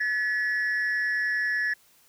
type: tone pair together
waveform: sine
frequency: 1717.7 / 1928 Hz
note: A6 / B6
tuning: -42 / -42 cents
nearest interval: major second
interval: 200 cents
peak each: -23 / -27 dBFS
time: 0-1.74 s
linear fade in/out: 10 ms
effects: tanh soft clip ceiling -21 dBFS + white hiss -60 dBFS RMS until 2.08 s